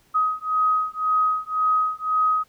sine beating tone pair, 1259 / 1260.9 Hz, D#6 / D#6, +20 / +23 cents, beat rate 1.9 Hz, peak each -22 dBFS, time 0.14-2.44 s, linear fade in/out 20 ms, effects pink hiss -60 dBFS RMS until 2.48 s

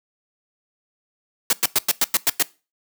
white noise bursts, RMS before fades -17 dBFS, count 8, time 1.5-2.426 s, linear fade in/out 2 ms, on 30 ms, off 98 ms, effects noise-tail reverb RT60 0.3 s tail -21 dB re dry + high-pass 150 Hz 12 dB/octave

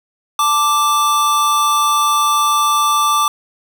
square tone pair together, 880 / 1174.7 Hz, A5 / D6, 0 / 0 cents, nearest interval perfect fourth, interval 500 cents, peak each -22 / -13 dBFS, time 0.39-3.28 s, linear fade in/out 2 ms, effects none

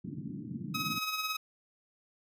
pink band-pass noise, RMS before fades -40 dBFS, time 0.04-0.99 s, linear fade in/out 10 ms, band 120 to 300 Hz, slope 48 dB/octave
15% pulse tone with tremolo, 1271 Hz, D#6, 36 cents sharp, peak -24 dBFS, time 0.74-1.37 s, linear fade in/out 10 ms, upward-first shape sine, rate 18 Hz, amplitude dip 50%
effects none

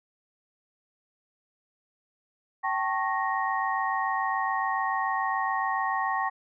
sine tone cluster, 775 / 882 / 1098 / 1868 Hz, G5 / A5 / C#6 / A#6, -20 / +4 / -17 / +3 cents, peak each -30 / -32 / -29 / -32 dBFS, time 2.63-6.3 s, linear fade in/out 20 ms, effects none

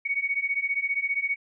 sine beating tone pair, 2225 / 2240 Hz, C#7 / C#7, +6 / +18 cents, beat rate 15 Hz, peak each -28 / -27 dBFS, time 0.05-1.36 s, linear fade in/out 10 ms, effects none

